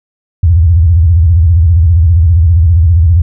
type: tone with vibrato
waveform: sine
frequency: 83.3 Hz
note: E2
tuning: 19 cents sharp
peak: -3 dBFS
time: 0.43-3.22 s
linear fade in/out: 5 ms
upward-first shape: square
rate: 15 Hz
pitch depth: 150 cents each way
effects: none